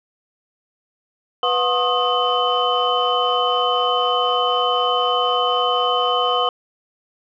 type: tone cluster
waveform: sine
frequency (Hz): 494.1 / 724 / 1073 / 1248 / 3041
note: B4 / F#5 / C6 / D#6 / F#7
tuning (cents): +1 / -38 / +43 / +5 / +47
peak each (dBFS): -22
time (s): 1.43-6.49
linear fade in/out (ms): 2
effects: tanh soft clip ceiling -6 dBFS